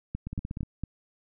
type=two click trains; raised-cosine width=5 ms; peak=-19 / -22 dBFS; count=4 / 7; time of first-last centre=0.15-0.836 / 0.27-0.631 s; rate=4.37 / 16.6 Hz; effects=none